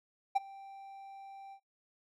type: tone with ADSR envelope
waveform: triangle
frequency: 784 Hz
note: G5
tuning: in tune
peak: -21 dBFS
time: 0.35-1.6 s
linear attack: 14 ms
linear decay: 21 ms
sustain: -24 dB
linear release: 76 ms
effects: noise-tail reverb RT60 0.3 s tail -23 dB re dry